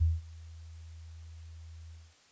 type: tone with ADSR envelope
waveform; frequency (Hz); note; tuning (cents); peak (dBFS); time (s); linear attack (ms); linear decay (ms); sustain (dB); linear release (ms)
sine; 81.5; E2; -19; -21; 0-2.15; 19; 190; -24; 240
effects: white hiss -62 dBFS RMS until 2.31 s + resampled to 16000 Hz

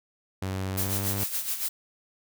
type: tone with pitch glide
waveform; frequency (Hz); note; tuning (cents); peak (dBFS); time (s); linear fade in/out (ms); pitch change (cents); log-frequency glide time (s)
sawtooth; 95.1 to 99.02; F#2 to G2; +48 to +18; -25; 0.42-1.24; 5; +70; 0.88-0.94
type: noise with tremolo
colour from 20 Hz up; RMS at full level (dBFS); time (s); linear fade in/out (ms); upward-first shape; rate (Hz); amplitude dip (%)
blue; -28; 0.77-1.69; 10; sine; 7.1; 65
effects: none

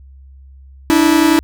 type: tone pair together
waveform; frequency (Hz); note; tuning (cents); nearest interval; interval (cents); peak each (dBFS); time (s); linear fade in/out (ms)
45% pulse; 294.1 / 325.1; D4 / E4; +3 / -24; major second; 173; -13 / -11; 0.9-1.39; 0
effects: added 67 Hz sine -37 dBFS peak until 1.43 s

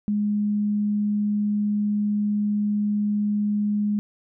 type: tone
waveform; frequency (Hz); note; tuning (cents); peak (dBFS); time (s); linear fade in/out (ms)
sine; 207.7; G#3; 0; -20; 0.08-3.99; 0
effects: none

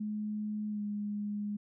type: tone with pitch glide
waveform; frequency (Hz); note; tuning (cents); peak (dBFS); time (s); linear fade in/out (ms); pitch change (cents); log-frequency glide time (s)
sine; 211.5 to 206.9; G#3 to G#3; +32 to -6; -33; 0-1.57; 10; -38; 0.69-0.82
effects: none

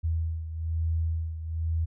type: beating tone pair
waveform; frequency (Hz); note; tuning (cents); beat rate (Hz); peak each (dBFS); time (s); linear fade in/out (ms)
sine; 81.2 / 82.3; E2 / E2; -26 / -2; 1.1; -27 / -33; 0.03-1.86; 20
effects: none

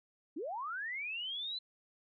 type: linear sweep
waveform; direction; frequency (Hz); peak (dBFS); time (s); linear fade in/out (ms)
sine; up; 261.1 to 4065; -37; 0.36-1.59; 10
effects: none

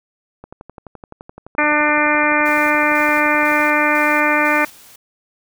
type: click train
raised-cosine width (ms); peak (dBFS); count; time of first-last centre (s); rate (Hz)
1; -21; 38; 0.44-3.602; 11.7
type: harmonic tone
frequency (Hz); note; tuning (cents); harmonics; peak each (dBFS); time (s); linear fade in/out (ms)
298.9; D4; +31; 1 / 2 / 3 / 4 / 5 / 6 / 7 / 8; -21 / -21 / -21 / -21 / -21 / -21 / -21 / -21; 1.58-4.65; 5
type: noise with tremolo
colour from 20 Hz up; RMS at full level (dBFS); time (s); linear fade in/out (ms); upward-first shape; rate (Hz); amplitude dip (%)
white; -38; 2.45-4.96; 10; square; 2; 50
effects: none

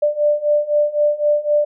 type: beating tone pair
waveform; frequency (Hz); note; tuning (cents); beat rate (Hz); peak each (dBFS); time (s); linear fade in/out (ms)
sine; 590 / 593.9; D5 / D5; +8 / +19; 3.9; -18 / -16; 0.02-1.65; 10
effects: none

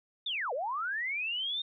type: linear two-way sweep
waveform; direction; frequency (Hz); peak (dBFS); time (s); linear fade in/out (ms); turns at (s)
sine; down then up; 3700 to 466.2 to 3700; -31; 0.26-1.62; 5; 0.53
effects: none

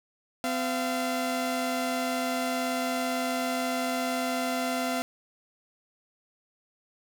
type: tone pair together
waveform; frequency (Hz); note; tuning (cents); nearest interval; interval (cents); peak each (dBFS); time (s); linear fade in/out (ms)
sawtooth; 254.7 / 686; C4 / F5; -46 / -31; octave + perfect fourth; 1715; -26; 0.44-5.02; 0
effects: none

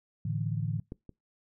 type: chord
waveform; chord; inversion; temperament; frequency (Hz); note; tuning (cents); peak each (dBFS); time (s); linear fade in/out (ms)
sine; A suspended fourth; none; equal; 110 / 146.83 / 164.81; A2 / D3 / E3; 0 / 0 / 0; -32 / -33 / -35; 0.25-0.8; 5
type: clicks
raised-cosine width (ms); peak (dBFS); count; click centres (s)
3; -25 / -33; 2; 0.921 / 1.093
effects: noise-tail reverb RT60 0.2 s tail -24 dB re dry

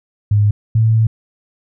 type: tone pair in turn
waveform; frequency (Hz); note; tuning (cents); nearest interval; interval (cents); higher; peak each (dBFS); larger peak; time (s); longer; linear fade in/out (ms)
sine; 103.8 / 111.6; G#2 / A2; 0 / +25; minor second; 125; second; -9; neither; 0.31-0.51 / 0.75-1.07; second; 5
effects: none

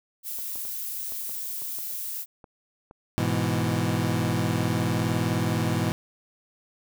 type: noise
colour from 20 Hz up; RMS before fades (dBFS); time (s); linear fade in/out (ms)
violet; -33; 0.23-2.26; 50
type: clicks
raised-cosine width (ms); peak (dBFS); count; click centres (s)
1; -32; 10; 0.387 / 0.557 / 0.652 / 1.122 / 1.295 / 1.62 / 1.787 / 2.442 / 2.911 / 3.4
type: chord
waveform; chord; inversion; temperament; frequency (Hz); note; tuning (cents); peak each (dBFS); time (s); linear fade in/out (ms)
25% pulse; E major; first; equal; 103.83 / 123.47 / 164.81; G#2 / B2 / E3; 0 / 0 / 0; -24; 3.18-5.92; 0
effects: none

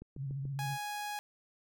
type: click train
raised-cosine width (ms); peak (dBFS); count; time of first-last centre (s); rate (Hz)
3; -34; 4; 0.02-0.454; 6.92
type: tone with vibrato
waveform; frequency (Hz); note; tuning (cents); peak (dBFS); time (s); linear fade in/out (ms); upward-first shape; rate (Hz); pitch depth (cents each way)
sine; 137.5; C#3; -14; -35; 0.16-0.78; 50; square; 15; 47
type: tone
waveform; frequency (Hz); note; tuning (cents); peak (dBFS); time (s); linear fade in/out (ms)
sawtooth; 830.6; G#5; 0; -33; 0.59-1.19; 0
effects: none

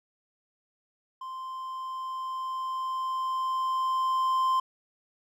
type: tone with level ramp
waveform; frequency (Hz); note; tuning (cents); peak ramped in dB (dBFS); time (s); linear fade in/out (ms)
triangle; 1043; C6; -6; -34 to -20; 1.21-4.6; 5
effects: none

